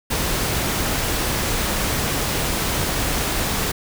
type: noise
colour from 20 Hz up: pink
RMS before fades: -22 dBFS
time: 0.1-3.72 s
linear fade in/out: 10 ms
effects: none